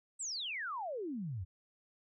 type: exponential sweep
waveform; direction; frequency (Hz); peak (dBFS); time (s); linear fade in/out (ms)
sine; down; 8372 to 82.41; -37; 0.19-1.45; 20
effects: none